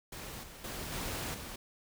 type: noise with level steps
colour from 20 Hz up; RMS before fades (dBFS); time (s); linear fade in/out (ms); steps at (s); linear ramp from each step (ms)
pink; -44 / -50 / -41 / -38 / -44; 0.12-1.56; 5; 0.43 / 0.64 / 0.92 / 1.34; 5
effects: none